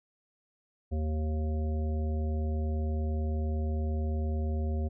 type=harmonic tone; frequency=77.4 Hz; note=D#2; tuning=9 cents flat; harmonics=1 / 3 / 5 / 7 / 9; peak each=-28 / -38 / -42 / -45 / -47 dBFS; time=0.91-4.89 s; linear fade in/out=20 ms; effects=none